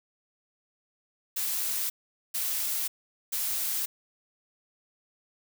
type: noise bursts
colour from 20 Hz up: blue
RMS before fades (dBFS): -30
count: 3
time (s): 1.36-3.86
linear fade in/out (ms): 10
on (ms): 540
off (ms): 440
effects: none